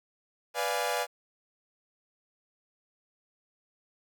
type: chord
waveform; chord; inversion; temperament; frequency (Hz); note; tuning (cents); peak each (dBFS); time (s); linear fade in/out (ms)
sawtooth; B diminished seventh; none; equal; 493.9 / 587.3 / 698.5 / 830.6; B4 / D5 / F5 / Ab5; 0 / 0 / 0 / 0; -30; 0.54-1.07; 50
effects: 10-bit